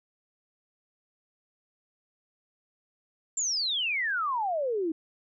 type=exponential sweep; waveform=sine; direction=down; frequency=7459 to 308 Hz; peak=-26 dBFS; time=3.37-4.92 s; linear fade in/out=5 ms; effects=none